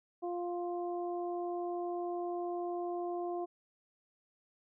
harmonic tone, 350.4 Hz, F4, 6 cents sharp, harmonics 1 / 2 / 3, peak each -36 / -39 / -49 dBFS, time 0.22-3.46 s, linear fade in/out 20 ms, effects none

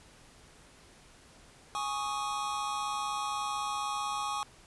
square chord, Ab suspended fourth, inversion none, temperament equal, 830.6 / 1108.7 / 1244.5 Hz, Ab5 / Db6 / Eb6, 0 / 0 / 0 cents, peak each -37 / -36 / -39 dBFS, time 1.75-4.43 s, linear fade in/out 0 ms, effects pink hiss -57 dBFS RMS until 4.66 s + resampled to 24000 Hz

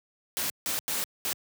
white noise bursts at uneven times, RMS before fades -30 dBFS, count 4, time 0.37-0.5 / 0.66-0.79 / 0.88-1.04 / 1.25-1.33 s, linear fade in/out 0 ms, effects high-pass 100 Hz 12 dB/octave

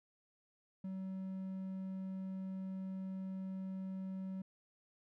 triangle tone, 189.7 Hz, F#3, 43 cents sharp, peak -38 dBFS, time 0.84-4.42 s, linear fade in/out 5 ms, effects none

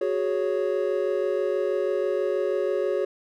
triangle chord, F# suspended second, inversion none, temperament just, 370 / 416.2 / 555 Hz, F#4 / G#4 / C#5, 0 / +4 / +2 cents, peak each -25 dBFS, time 0.01-3.05 s, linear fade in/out 5 ms, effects none

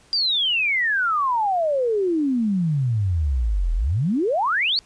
sine exponential two-way sweep, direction down then up, 4857 to 38.89 to 4673 Hz, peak -18 dBFS, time 0.13-4.79 s, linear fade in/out 0 ms, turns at 3.74 s, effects pink hiss -54 dBFS RMS until 4.85 s + resampled to 22050 Hz

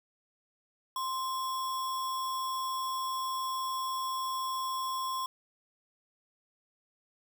sine tone with sample-and-hold, 1046.5 Hz, C6, in tune, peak -31 dBFS, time 0.96-5.26 s, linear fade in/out 2 ms, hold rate 4410 Hz, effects none

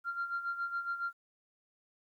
sine tone with tremolo, 1386 Hz, F6, 14 cents flat, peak -30 dBFS, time 0.04-1.13 s, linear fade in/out 50 ms, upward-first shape sine, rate 7.2 Hz, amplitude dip 70%, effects tanh soft clip ceiling -28 dBFS + 12-bit

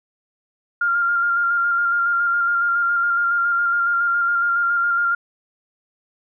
sine tone with vibrato, 1396.9 Hz, F6, in tune, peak -16 dBFS, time 0.81-5.15 s, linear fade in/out 5 ms, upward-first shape square, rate 7.2 Hz, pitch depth 18 cents each way, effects none

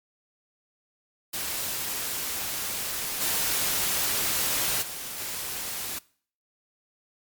white noise with level steps, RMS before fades -31 / -26 / -36 / -33 dBFS, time 1.33-5.99 s, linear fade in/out 10 ms, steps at 3.2 / 4.81 / 5.18 s, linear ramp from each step 20 ms, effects noise-tail reverb RT60 0.5 s tail -22 dB re dry + MP3 96 kbps

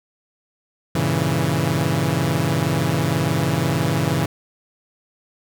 sawtooth chord, G diminished seventh, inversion none, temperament equal, 98 / 116.54 / 138.59 / 164.81 Hz, G2 / Bb2 / Db3 / Fb3, 0 / 0 / 0 / 0 cents, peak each -23 / -22 / -18 / -18 dBFS, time 0.95-4.26 s, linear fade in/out 5 ms, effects none

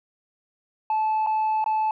sine tone with dropouts, 869 Hz, A5, 22 cents flat, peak -18 dBFS, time 0.9-1.91 s, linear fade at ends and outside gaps 2 ms, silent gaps 1.264-1.27 / 1.642-1.661 s, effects tanh soft clip ceiling -19 dBFS

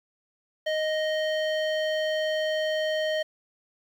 square tone with low-pass filter, 622.3 Hz, D#5, in tune, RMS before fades -27 dBFS, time 0.66-3.23 s, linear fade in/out 10 ms, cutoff 3400 Hz, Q 1.6, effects 9-bit

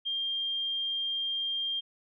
sine tone, 3198 Hz, G7, 34 cents sharp, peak -29 dBFS, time 0.05-1.81 s, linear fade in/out 20 ms, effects none

